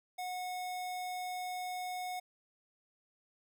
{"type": "tone", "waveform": "square", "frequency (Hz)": 730, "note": "F#5", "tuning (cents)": -24, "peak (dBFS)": -38, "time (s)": [0.18, 2.2], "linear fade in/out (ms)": 10, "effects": []}